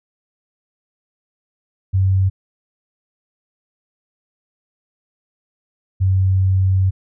sine tone pair in turn, 95.3 / 94.7 Hz, G2 / F#2, -48 / +41 cents, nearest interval unison, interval 11 cents, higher first, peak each -12 dBFS, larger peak neither, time 1.93-2.3 / 6-6.91 s, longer second, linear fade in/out 20 ms, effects none

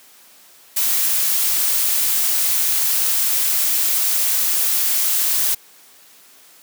blue noise, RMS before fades -18 dBFS, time 0.76-5.55 s, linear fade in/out 10 ms, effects white hiss -48 dBFS RMS until 6.62 s + high-pass 200 Hz 12 dB/octave

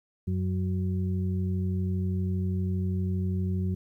harmonic tone, 92.5 Hz, F#2, in tune, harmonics 1 / 2 / 4, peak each -27 / -30 / -40 dBFS, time 0.27-3.75 s, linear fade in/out 10 ms, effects 11-bit

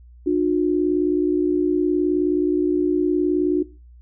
sine tone pair together, 300.8 / 360 Hz, D4 / F#4, +42 / -47 cents, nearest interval minor third, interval 311 cents, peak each -19 dBFS, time 0.26-3.63 s, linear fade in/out 10 ms, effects noise-tail reverb RT60 0.3 s tail -18 dB re dry + added 60 Hz sine -43 dBFS peak until 4.01 s

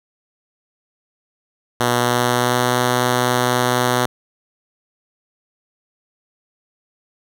5% pulse tone with pitch glide, 121.6 to 124.01 Hz, B2 to B2, -26 to +8 cents, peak -4 dBFS, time 1.8-4.06 s, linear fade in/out 5 ms, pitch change +34 cents, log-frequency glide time 1.95-2.78 s, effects none

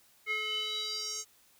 square tone with band-pass filter sweep, 430 Hz, A4, 40 cents flat, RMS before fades -35 dBFS, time 0.26-1.25 s, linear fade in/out 50 ms, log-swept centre 2100 to 6800 Hz, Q 5.5, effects white hiss -64 dBFS RMS until 1.59 s

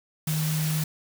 sine tone in noise, 155.56 Hz, D#3, in tune, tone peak -24 dBFS, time 0.27-0.84 s, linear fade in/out 5 ms, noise white, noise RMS -33 dBFS, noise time 0.27-0.84 s, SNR +6 dB, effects none

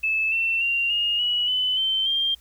sine tone with pitch steps, 2615 / 2690 / 2767 / 2847 / 2928 / 3013 / 3099 / 3188 Hz, E7 / E7 / F7 / F7 / F#7 / F#7 / G7 / G7, -15 / +34 / -17 / +33 / -19 / +31 / -21 / +28 cents, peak -20 dBFS, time 0.03-2.35 s, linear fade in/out 10 ms, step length 290 ms, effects added 60 Hz sine -53 dBFS peak until 2.4 s + white hiss -58 dBFS RMS until 2.4 s

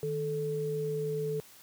sine tone pair together, 154.4 / 436.7 Hz, D#3 / A4, -13 / -13 cents, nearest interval octave + tritone, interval 1800 cents, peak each -35 / -31 dBFS, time 0.03-1.4 s, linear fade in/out 0 ms, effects white hiss -55 dBFS RMS until 1.62 s + high-pass 80 Hz 12 dB/octave

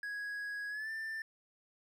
triangle tone with pitch glide, 1661.2 to 1780.4 Hz, G#6 to A6, 0 to +20 cents, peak -36 dBFS, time 0.03-1.22 s, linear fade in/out 2 ms, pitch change +120 cents, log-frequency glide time 0.69-0.9 s, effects none

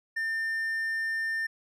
triangle tone, 1800 Hz, A6, 39 cents sharp, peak -26 dBFS, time 0.16-1.47 s, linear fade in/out 10 ms, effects none

